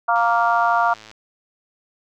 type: harmonic tone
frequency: 233.1 Hz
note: A#3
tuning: in tune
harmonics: 3 / 4 / 5 / 6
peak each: -19 / -20 / -21 / -22 dBFS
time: 0.08-0.94 s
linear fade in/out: 10 ms
type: click train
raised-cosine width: 0.2 ms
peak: -24 dBFS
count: 105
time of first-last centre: 0.16-1.114 s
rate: 109 Hz
effects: none